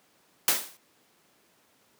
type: noise with exponential decay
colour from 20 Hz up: white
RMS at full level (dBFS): -19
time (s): 0.48-0.77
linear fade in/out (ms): 1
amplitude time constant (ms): 63
effects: pink hiss -64 dBFS RMS until 1.99 s + high-pass 200 Hz 12 dB/octave